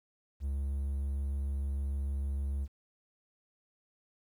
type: tone with vibrato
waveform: triangle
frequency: 69.3 Hz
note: C#2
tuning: in tune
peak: -29 dBFS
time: 0.4-2.68 s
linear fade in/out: 50 ms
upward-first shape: sine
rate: 6.6 Hz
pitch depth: 10 cents each way
effects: 11-bit